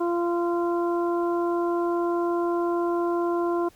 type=harmonic tone; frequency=344.8 Hz; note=F4; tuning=22 cents flat; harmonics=1 / 2 / 3 / 4; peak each=-23 / -31 / -31 / -39 dBFS; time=0-3.69 s; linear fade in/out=10 ms; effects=pink hiss -57 dBFS RMS until 3.75 s